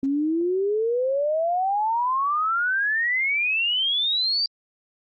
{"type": "exponential sweep", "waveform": "sine", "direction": "up", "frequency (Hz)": [266.8, 4721], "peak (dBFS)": -20, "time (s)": [0.03, 4.46], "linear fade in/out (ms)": 2, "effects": ["Opus 24 kbps"]}